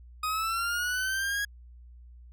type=linear sweep; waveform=40% pulse; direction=up; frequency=1244.5 to 1661.2 Hz; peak=-27 dBFS; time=0.23-1.45 s; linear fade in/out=5 ms; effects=added 60 Hz sine -47 dBFS peak until 2.32 s